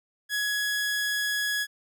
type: tone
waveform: sawtooth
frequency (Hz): 1677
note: G#6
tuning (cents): +16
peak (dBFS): -22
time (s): 0.29-1.67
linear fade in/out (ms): 50
effects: none